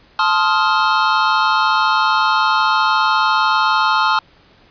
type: chord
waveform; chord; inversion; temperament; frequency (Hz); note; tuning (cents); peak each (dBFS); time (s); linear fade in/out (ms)
square; F dominant seventh; first; just; 873.1 / 1047.7 / 1257.2 / 1396.9; A5 / C6 / Eb6 / F6; -14 / +2 / +18 / 0; -19; 0.19-4.19; 2
effects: pink hiss -50 dBFS RMS until 4.7 s + resampled to 11025 Hz